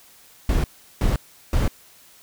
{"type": "noise bursts", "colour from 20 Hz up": "brown", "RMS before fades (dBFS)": -19, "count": 3, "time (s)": [0.49, 1.68], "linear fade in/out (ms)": 2, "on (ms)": 150, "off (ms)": 370, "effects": ["white hiss -51 dBFS RMS until 2.22 s"]}